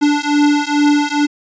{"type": "beating tone pair", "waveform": "square", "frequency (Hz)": [291.7, 294], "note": ["D4", "D4"], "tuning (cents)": [-12, 2], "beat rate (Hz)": 2.3, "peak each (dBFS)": -15, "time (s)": [0.01, 1.27], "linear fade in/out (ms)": 20, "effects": ["resampled to 16000 Hz"]}